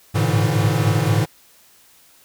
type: tone cluster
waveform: square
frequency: 103.4 / 107.4 / 116.8 / 142.6 / 161.9 Hz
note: G#2 / A2 / A#2 / C#3 / E3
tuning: -7 / -41 / +4 / +49 / -31 cents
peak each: -23 dBFS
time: 0.14-1.26 s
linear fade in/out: 20 ms
effects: white hiss -52 dBFS RMS until 2.24 s